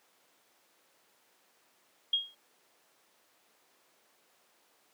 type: tone with exponential decay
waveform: sine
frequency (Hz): 3264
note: G#7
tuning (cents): -31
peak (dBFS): -22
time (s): 2.13-2.35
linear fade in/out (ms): 5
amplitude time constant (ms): 46
effects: pink hiss -67 dBFS RMS until 4.93 s + high-pass 400 Hz 12 dB/octave